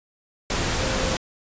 sine tone in noise, 523 Hz, C5, 1 cent flat, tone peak -30 dBFS, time 0.79-1.15 s, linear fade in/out 2 ms, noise pink, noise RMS -24 dBFS, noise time 0.5-1.17 s, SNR -9 dB, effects resampled to 16000 Hz

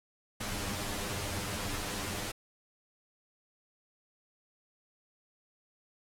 pink noise with comb filter, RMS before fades -36 dBFS, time 0.4-2.32 s, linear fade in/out 10 ms, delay 9.9 ms, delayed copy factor +0.95, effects low-pass 12000 Hz 12 dB/octave

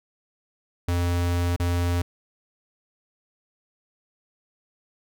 square tone with dropouts, 87.31 Hz, F2, in tune, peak -22 dBFS, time 0.88-2.02 s, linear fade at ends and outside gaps 5 ms, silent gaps 1.563-1.598 s, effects none

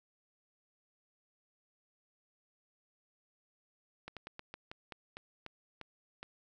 slowing click train, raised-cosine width 0.3 ms, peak -28 dBFS, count 11, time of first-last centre 4.08-6.23 s, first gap 87 ms, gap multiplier 1.19, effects none

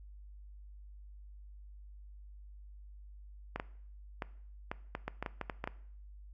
clicks, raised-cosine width 0.5 ms, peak -21 dBFS, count 12, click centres 3.56 / 3.599 / 4.222 / 4.715 / 4.951 / 5.08 / 5.226 / 5.262 / 5.413 / 5.498 / 5.641 / 5.675 s, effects noise-tail reverb RT60 0.6 s tail -19 dB re dry + added 50 Hz sine -49 dBFS peak until 6.33 s

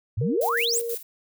sine exponential sweep, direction up, 92.5 to 9590 Hz, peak -22 dBFS, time 0.17-0.8 s, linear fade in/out 10 ms
sine tone, 467.3 Hz, A#4, 4 cents sharp, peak -27 dBFS, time 0.21-0.95 s, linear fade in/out 5 ms
violet noise with tremolo, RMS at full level -32 dBFS, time 0.41-1.03 s, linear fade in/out 5 ms, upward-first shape square, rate 6.2 Hz, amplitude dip 70%
effects none

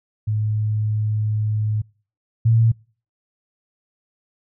sine tone pair in turn, 107.2 / 113.77 Hz, A2 / A#2, -45 / -42 cents, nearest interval minor second, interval 103 cents, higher second, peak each -18 / -12 dBFS, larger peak second, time 0.27-1.82 / 2.45-2.72 s, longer first, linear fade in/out 10 ms, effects noise-tail reverb RT60 0.4 s tail -25 dB re dry

